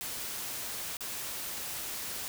white noise with dropouts, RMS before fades -38 dBFS, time 0.01-2.28 s, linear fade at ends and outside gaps 0 ms, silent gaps 0.969-1.007 s, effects none

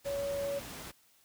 sine tone in noise, 562 Hz, C#5, 24 cents sharp, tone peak -32 dBFS, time 0.05-0.6 s, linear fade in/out 20 ms, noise pink, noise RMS -44 dBFS, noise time 0.04-0.92 s, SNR +9 dB, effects white hiss -66 dBFS RMS until 1.24 s + high-pass 60 Hz 12 dB/octave

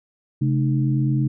sine tone cluster, 135.6 / 216.1 / 305.4 Hz, C#3 / A3 / D#4, -38 / -31 / -32 cents, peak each -18 / -26 / -26 dBFS, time 0.41-1.28 s, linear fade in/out 10 ms, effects none

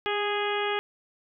harmonic tone with a mistuned harmonic, 413.9 Hz, G#4, 6 cents flat, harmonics 1 / 2 / 3 / 4 / 5 / 6 / 7 / 8, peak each -29 / -32 / -34 / -35 / -36 / -37 / -37 / -38 dBFS, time 0.06-0.79 s, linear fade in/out 0 ms, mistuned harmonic 1, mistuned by -22 cents, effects none

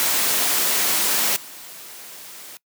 white noise with level steps, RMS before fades -20 / -39 dBFS, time 0-2.57 s, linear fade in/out 0 ms, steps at 1.36 s, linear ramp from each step 5 ms, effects noise-tail reverb RT60 0.1 s tail -22 dB re dry + high-pass 200 Hz 12 dB/octave

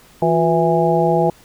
harmonic tone with a mistuned harmonic, 164.81 Hz, E3, in tune, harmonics 1 / 2 / 3 / 4 / 5, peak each -19 / -19 / -19 / -19 / -19 dBFS, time 0.22-1.3 s, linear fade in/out 2 ms, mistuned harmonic 2, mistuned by +130 cents, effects pink hiss -48 dBFS RMS until 1.44 s

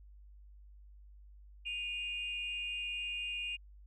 sine tone pair together, 2474 / 2812 Hz, D#7 / F7, -10 / +11 cents, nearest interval major second, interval 221 cents, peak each -38 / -38 dBFS, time 1.65-3.57 s, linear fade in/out 20 ms, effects tanh soft clip ceiling -30 dBFS + added 50 Hz sine -53 dBFS peak until 3.86 s

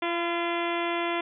harmonic tone with a mistuned harmonic, 342.5 Hz, F4, 34 cents flat, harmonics 1 / 2 / 3 / 4 / 5 / 6 / 7 / 8 / 9 / 10, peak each -30 / -32 / -33 / -37 / -40 / -36 / -38 / -40 / -43 / -41 dBFS, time 0.02-1.21 s, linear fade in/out 5 ms, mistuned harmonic 3, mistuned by -21 cents, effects none

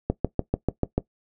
click train, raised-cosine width 2 ms, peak -8 dBFS, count 7, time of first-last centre 0.1-0.98 s, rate 6.82 Hz, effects noise-tail reverb RT60 0.1 s tail -17 dB re dry

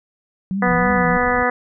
sine tone with vibrato, 183.8 Hz, F#3, 11 cents flat, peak -19 dBFS, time 0.51-1.17 s, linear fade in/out 0 ms, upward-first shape triangle, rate 3.1 Hz, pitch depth 160 cents each way
harmonic tone, 246.9 Hz, B3, in tune, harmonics 1 / 2 / 3 / 4 / 5 / 6 / 7 / 8, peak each -25 / -21 / -22 / -25 / -23 / -27 / -23 / -25 dBFS, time 0.62-1.5 s, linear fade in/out 5 ms
pink low-pass noise, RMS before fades -32 dBFS, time 0.66-1.43 s, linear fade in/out 2 ms, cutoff 240 Hz, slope 48 dB/octave
effects none

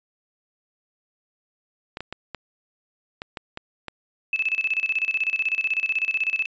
clicks, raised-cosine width 0.3 ms, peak -16 dBFS, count 8, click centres 1.971 / 2.006 / 2.126 / 2.347 / 3.219 / 3.372 / 3.574 / 3.883 s
sine tone with tremolo, 2614 Hz, E7, 15 cents flat, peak -19 dBFS, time 4.33-6.46 s, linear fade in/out 2 ms, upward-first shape square, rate 16 Hz, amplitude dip 80%
effects resampled to 16000 Hz

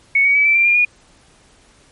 sine tone with pitch steps, 2217 / 2253 / 2290 / 2327 / 2365 / 2404 / 2443 Hz, C#7 / C#7 / D7 / D7 / D7 / D7 / D#7, 0 / +28 / -44 / -17 / +12 / +40 / -32 cents, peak -10 dBFS, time 0.15-0.85 s, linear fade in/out 5 ms, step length 100 ms, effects pink hiss -51 dBFS RMS until 1.91 s + MP3 48 kbps

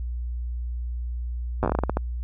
slowing click train, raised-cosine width 1 ms, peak -9 dBFS, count 12, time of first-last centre 1.63-1.971 s, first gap 8 ms, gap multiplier 1.25, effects added 60 Hz sine -27 dBFS peak until 2.23 s

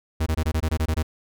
45% pulse tone bursts, 79.3 Hz, D#2, 33 cents sharp, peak -20 dBFS, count 10, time 0.2-1.029 s, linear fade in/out 10 ms, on 64 ms, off 21 ms, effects none

